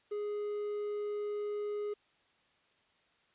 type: tone with quantisation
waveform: triangle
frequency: 415.3 Hz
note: G#4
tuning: in tune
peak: -32 dBFS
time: 0.11-1.94 s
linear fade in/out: 10 ms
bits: 10
effects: white hiss -70 dBFS RMS until 3.34 s + resampled to 8000 Hz